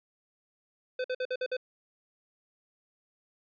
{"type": "tone bursts", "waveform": "square", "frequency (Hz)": 508, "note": "B4", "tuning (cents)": 49, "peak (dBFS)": -30, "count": 6, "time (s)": [0.99, 1.568], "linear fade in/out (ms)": 5, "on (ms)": 53, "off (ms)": 52, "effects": ["resampled to 11025 Hz"]}